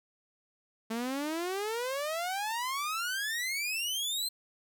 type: exponential sweep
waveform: sawtooth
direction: up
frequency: 220 to 4186 Hz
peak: -28 dBFS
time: 0.9-4.29 s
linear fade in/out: 10 ms
effects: none